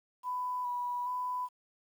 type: tone with vibrato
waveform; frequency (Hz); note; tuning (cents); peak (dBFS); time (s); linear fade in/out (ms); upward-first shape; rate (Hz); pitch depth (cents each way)
sine; 987.8; B5; 0; -32; 0.23-1.49; 50; square; 1.2; 16
effects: 10-bit